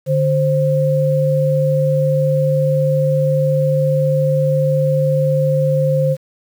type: tone pair together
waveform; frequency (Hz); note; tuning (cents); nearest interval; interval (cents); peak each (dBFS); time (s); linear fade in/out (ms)
sine; 147.6 / 526; D3 / C5; +9 / +9; octave + minor seventh; 2200; -15; 0.06-6.17; 50
effects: 7-bit